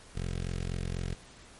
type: tone with notch filter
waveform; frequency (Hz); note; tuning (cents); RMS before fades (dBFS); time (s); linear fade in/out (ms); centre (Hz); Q
15% pulse; 44.09; F1; +17; -34; 0.15-1.15; 10; 930; 0.87
effects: pink hiss -53 dBFS RMS until 1.59 s + MP3 48 kbps